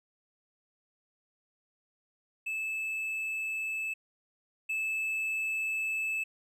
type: tone pair in turn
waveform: triangle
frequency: 2617 / 2617 Hz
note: E7 / E7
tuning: -13 / -13 cents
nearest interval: unison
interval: 0 cents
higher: neither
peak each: -30 / -28 dBFS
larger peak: second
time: 2.46-3.94 / 4.69-6.24 s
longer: second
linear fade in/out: 10 ms
effects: none